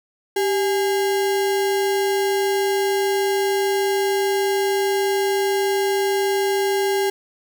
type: tone with sample-and-hold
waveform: sine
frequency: 391.7 Hz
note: G4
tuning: 1 cent flat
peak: -17 dBFS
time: 0.36-7.1 s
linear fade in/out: 5 ms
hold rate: 1225 Hz
effects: none